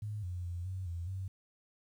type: tone with pitch steps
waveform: sine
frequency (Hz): 105.3 / 89.4 / 87.3 / 93.7 / 85.4 / 95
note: G#2 / F2 / F2 / F#2 / F2 / F#2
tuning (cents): +24 / +41 / 0 / +22 / -38 / +46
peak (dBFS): -36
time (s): 0.02-1.28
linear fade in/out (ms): 5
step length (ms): 210
effects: 11-bit